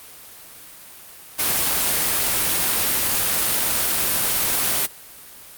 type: noise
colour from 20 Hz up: white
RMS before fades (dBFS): -20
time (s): 1.38-4.87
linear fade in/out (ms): 20
effects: white hiss -42 dBFS RMS until 5.57 s + Opus 32 kbps